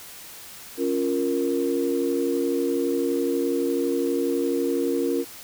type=chord; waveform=sine; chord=Bb minor; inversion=first; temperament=equal; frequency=277.2 / 349.2 / 466.2 Hz; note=Db4 / F4 / Bb4; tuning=0 / 0 / 0 cents; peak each=-25 dBFS; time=0.77-5.25 s; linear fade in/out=50 ms; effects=tanh soft clip ceiling -12 dBFS + white hiss -42 dBFS RMS until 5.43 s